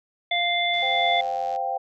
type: harmonic tone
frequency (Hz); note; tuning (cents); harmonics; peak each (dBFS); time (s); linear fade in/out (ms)
697; F5; -4; 1 / 3 / 5; -25 / -25 / -25; 0.31-1.21; 5
type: click train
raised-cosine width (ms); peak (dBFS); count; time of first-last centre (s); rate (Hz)
0.2; -28; 74; 0.74-1.561; 88.9
type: chord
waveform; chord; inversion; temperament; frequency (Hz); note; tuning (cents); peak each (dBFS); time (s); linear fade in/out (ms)
sine; C suspended fourth; none; equal; 523.3 / 698.5 / 784; C5 / F5 / G5; 0 / 0 / 0; -32 / -29 / -26; 0.82-1.78; 10
effects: none